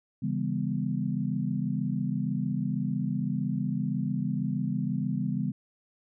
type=chord; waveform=sine; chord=C# half-diminished seventh; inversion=none; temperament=equal with one note detuned; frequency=138.59 / 164.81 / 200.5 / 246.9 Hz; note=C#3 / E3 / G3 / B3; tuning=0 / 0 / +39 / 0 cents; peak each=-32 / -33 / -31 / -33 dBFS; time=0.22-5.52 s; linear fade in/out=10 ms; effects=none